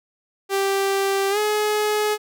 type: tone with pitch glide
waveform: sawtooth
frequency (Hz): 392 to 422.6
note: G4 to G#4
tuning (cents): 0 to +30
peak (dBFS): -15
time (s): 0.49-2.18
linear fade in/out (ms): 50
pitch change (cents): +130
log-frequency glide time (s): 1.3-1.38
effects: none